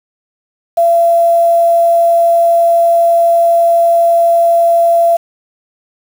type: tone with quantisation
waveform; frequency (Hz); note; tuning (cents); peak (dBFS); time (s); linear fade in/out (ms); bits
sine; 678; E5; +49; -6; 0.77-5.17; 10; 5
effects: none